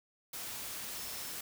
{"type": "tone in noise", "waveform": "sine", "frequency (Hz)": 5300, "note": "E8", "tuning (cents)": 9, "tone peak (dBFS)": -51, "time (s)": [0.95, 1.33], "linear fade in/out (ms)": 5, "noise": "white", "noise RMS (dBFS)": -42, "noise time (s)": [0.33, 1.41], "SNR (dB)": -12, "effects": []}